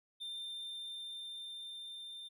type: tone with level ramp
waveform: triangle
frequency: 3592 Hz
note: A7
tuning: 35 cents sharp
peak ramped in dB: -39 to -44 dBFS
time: 0.2-2.29 s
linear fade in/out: 20 ms
effects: none